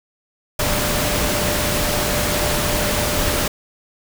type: tone in noise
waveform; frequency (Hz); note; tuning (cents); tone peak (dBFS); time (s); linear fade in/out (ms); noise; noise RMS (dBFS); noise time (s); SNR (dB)
sine; 594; D5; +20; -26; 0.59-3.48; 5; pink; -20; 0.59-3.48; -9
effects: none